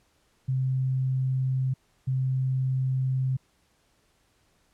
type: tone pair in turn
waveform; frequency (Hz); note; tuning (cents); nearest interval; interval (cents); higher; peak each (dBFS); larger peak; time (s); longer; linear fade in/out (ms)
sine; 130.81 / 130.81; C3 / C3; 0 / 0; unison; 0; neither; -23; neither; 0.48-1.74 / 2.07-3.37; second; 10
effects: pink hiss -67 dBFS RMS until 4.73 s + low-pass 11000 Hz 12 dB/octave